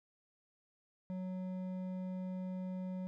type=tone with hard clipping; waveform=sine; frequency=185 Hz; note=F#3; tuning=in tune; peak=-40 dBFS; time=1.1-3.07 s; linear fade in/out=0 ms; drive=8 dB; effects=none